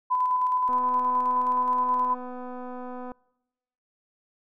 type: tone with tremolo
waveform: sine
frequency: 1005 Hz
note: B5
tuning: 30 cents sharp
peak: -20 dBFS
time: 0.1-2.15 s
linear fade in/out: 20 ms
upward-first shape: square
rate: 9.5 Hz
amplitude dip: 25%
type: click train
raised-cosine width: 1 ms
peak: -26 dBFS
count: 608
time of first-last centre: 0.69-3.118 s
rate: 250 Hz
effects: noise-tail reverb RT60 1.0 s tail -26 dB re dry